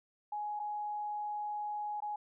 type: tone with dropouts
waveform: sine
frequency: 836 Hz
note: G#5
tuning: 11 cents sharp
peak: -35 dBFS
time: 0.32-2.16 s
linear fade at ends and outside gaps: 5 ms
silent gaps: 0.594-0.598 / 2.004-2.021 s
effects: none